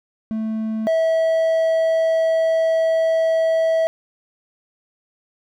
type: tone pair in turn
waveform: triangle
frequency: 219.9 / 649.9 Hz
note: A3 / E5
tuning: -1 / -25 cents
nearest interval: octave + perfect fifth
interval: 1876 cents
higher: second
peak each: -19 / -13 dBFS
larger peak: second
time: 0.31-0.87 / 0.87-3.87 s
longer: second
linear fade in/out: 0 ms
effects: none